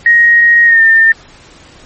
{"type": "tone with pitch glide", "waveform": "sine", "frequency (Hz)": [1878, 1804.6], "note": ["A#6", "A6"], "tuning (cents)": [12, 43], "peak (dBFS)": -3, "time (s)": [0.06, 1.12], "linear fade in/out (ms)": 2, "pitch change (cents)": -69, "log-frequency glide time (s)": [0.65, 0.82], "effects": ["pink hiss -39 dBFS RMS until 1.85 s", "MP3 32 kbps"]}